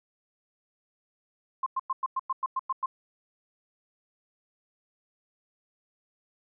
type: tone bursts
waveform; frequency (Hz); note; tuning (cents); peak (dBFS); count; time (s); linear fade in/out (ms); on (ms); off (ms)
sine; 1056; C6; +16; -25; 10; 1.63-2.86; 5; 33; 100
effects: none